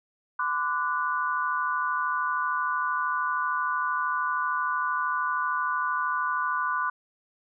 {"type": "tone cluster", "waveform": "sine", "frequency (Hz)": [1018, 1171, 1473], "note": ["C6", "D6", "F#6"], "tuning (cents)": [-48, -5, -8], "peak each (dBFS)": -29, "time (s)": [0.39, 6.9], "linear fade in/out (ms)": 5, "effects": []}